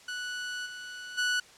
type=tone with level steps; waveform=sawtooth; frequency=1478 Hz; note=F#6; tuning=2 cents flat; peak=-30 / -36 / -22 dBFS; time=0.08-1.4 s; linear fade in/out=5 ms; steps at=0.65 / 1.17 s; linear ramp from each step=20 ms; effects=white hiss -54 dBFS RMS until 1.57 s + low-pass 7000 Hz 12 dB/octave